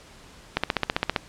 click train, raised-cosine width 0.3 ms, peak -5 dBFS, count 10, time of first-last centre 0.57-1.162 s, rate 15.2 Hz, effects pink hiss -49 dBFS RMS until 1.28 s + low-pass 8000 Hz 12 dB/octave

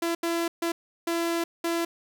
sawtooth tone bursts at uneven times, 336.8 Hz, E4, 37 cents sharp, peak -21 dBFS, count 5, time 0.02-0.15 / 0.23-0.48 / 0.62-0.72 / 1.07-1.44 / 1.64-1.85 s, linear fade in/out 5 ms, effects none

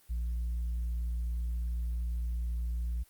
sine tone with tanh clipping, 58.7 Hz, A#1, 13 cents sharp, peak -31 dBFS, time 0.09-3.04 s, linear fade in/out 20 ms, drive 1 dB, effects white hiss -63 dBFS RMS until 3.09 s + Opus 24 kbps

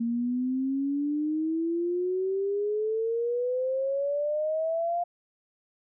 sine exponential sweep, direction up, 230 to 703 Hz, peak -25 dBFS, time 0-5.04 s, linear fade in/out 10 ms, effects none

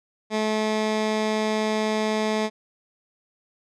15% pulse tone with low-pass filter, 216 Hz, A3, 32 cents flat, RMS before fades -24 dBFS, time 0.3-2.5 s, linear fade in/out 50 ms, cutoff 5800 Hz, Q 0.92, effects none

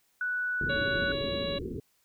sine tone, 1480 Hz, F#6, in tune, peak -28 dBFS, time 0.21-1.12 s, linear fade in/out 2 ms
white low-pass noise, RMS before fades -36 dBFS, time 0.61-1.8 s, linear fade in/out 2 ms, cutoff 450 Hz, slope 96 dB/octave
harmonic tone, 560 Hz, C#5, 18 cents sharp, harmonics 1 / 2 / 3 / 4 / 5 / 6 / 7, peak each -32 / -44 / -46 / -47 / -42 / -47 / -37 dBFS, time 0.69-1.59 s, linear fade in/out 10 ms
effects white hiss -70 dBFS RMS until 2.04 s

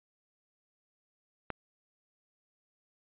click, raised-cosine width 0.5 ms, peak -19 dBFS, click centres 1.503 s, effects resampled to 8000 Hz

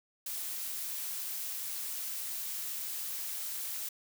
blue noise, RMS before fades -38 dBFS, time 0.26-3.89 s, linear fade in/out 5 ms, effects none

